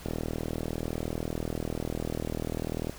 click train, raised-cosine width 2 ms, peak -18 dBFS, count 115, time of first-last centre 0.06-2.896 s, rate 40.2 Hz, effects added 60 Hz sine -52 dBFS peak until 2.98 s + pink hiss -47 dBFS RMS until 2.98 s

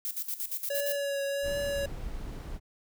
violet noise with tremolo, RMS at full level -33 dBFS, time 0.05-0.96 s, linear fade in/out 0 ms, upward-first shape square, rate 8.6 Hz, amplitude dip 75%
square tone with vibrato, 563 Hz, C#5, 27 cents sharp, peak -30 dBFS, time 0.7-1.86 s, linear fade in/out 5 ms, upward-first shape triangle, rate 1.4 Hz, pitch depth 24 cents each way
brown noise, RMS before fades -38 dBFS, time 1.42-2.6 s, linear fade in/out 50 ms
effects none

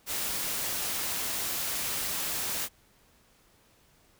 white noise, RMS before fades -32 dBFS, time 0.06-2.69 s, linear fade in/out 50 ms, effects pink hiss -63 dBFS RMS until 4.19 s

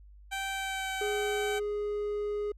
15% pulse tone with pitch glide, 778 to 766.4 Hz, G5 to G5, -13 to -39 cents, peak -26 dBFS, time 0.31-1.6 s, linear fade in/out 20 ms, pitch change -26 cents, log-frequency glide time 0.5-0.91 s
triangle tone, 415.1 Hz, G#4, 1 cent flat, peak -28 dBFS, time 1.01-2.52 s, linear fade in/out 5 ms
effects added 50 Hz sine -50 dBFS peak until 2.57 s + low-pass 11000 Hz 12 dB/octave

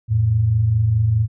sine tone pair together, 86.5 / 111.3 Hz, F2 / A2, -16 / +20 cents, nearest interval major third, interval 436 cents, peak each -23 / -14 dBFS, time 0.08-1.28 s, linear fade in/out 50 ms, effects none

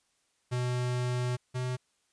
square tone pair in turn, 124.1 / 126.42 Hz, B2 / B2, +9 / +41 cents, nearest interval unison, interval 32 cents, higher second, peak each -29 / -31 dBFS, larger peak first, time 0.51-1.37 / 1.54-1.77 s, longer first, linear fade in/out 20 ms, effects white hiss -73 dBFS RMS until 2.12 s + resampled to 22050 Hz

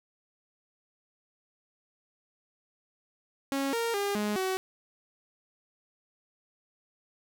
sawtooth tone with pitch steps, 274.5 / 463.3 / 403 / 209 / 376.7 Hz, C#4 / A#4 / G4 / G#3 / F#4, -17 / -11 / +48 / +11 / +31 cents, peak -24 dBFS, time 3.52-4.57 s, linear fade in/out 0 ms, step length 210 ms, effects none

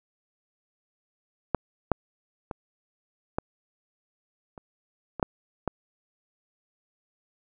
clicks, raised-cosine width 1 ms, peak -8 / -6 / -19 / -12 / -28 / -19 / -7 / -12 dBFS, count 8, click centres 1.547 / 1.917 / 2.512 / 3.385 / 4.578 / 5.197 / 5.228 / 5.677 s, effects none

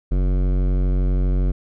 sine tone with hard clipping, 46.25 Hz, F#1, in tune, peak -18 dBFS, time 0.11-1.52 s, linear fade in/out 10 ms, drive 16 dB, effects none

